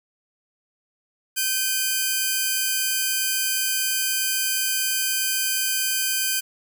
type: tone pair together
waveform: 5% pulse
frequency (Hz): 1548 / 2457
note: G6 / D#7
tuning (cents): -22 / -22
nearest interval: minor sixth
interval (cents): 800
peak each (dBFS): -12 / -16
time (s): 1.36-6.41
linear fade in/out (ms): 20
effects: none